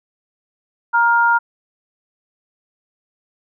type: tone pair together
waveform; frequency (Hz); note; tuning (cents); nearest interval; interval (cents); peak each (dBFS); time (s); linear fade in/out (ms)
sine; 939.1 / 1407; A#5 / F6; +13 / +12; perfect fifth; 699; -14; 0.93-1.39; 20
effects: none